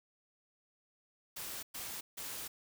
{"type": "noise bursts at uneven times", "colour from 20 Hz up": "white", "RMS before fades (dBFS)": -43, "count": 3, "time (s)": [[1.36, 1.63], [1.74, 2.01], [2.17, 2.48]], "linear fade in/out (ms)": 10, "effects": []}